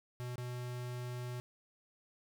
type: tone with dropouts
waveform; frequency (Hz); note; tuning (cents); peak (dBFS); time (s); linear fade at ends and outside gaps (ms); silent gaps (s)
square; 123.47; B2; 0; -40; 0.2-1.4; 0; 0.357-0.381
effects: none